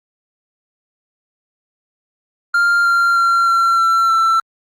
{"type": "tone with pitch steps", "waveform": "triangle", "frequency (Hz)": [1396.9, 1384.8, 1372.9, 1361.1, 1349.3, 1337.7], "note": ["F6", "F6", "F6", "F6", "E6", "E6"], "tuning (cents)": [0, -15, -30, -45, 40, 25], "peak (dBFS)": -9, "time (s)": [2.54, 4.4], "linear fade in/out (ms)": 5, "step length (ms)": 310, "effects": ["Opus 48 kbps"]}